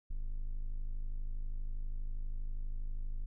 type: tone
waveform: triangle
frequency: 26.21 Hz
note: G#0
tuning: 17 cents sharp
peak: -32 dBFS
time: 0.1-3.26 s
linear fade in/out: 10 ms
effects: none